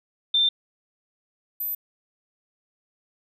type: tone pair in turn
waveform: sine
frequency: 3577 / 13686 Hz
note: A7 / A9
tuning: +28 / -49 cents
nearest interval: octave + major seventh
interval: 2323 cents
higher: second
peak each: -17 / -26 dBFS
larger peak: first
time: 0.34-0.49 / 1.6-1.75 s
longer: neither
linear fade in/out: 5 ms
effects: none